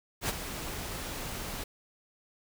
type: noise with ADSR envelope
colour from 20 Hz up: pink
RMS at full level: -28 dBFS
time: 0.21-1.64 s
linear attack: 78 ms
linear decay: 28 ms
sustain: -10 dB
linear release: 6 ms
effects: none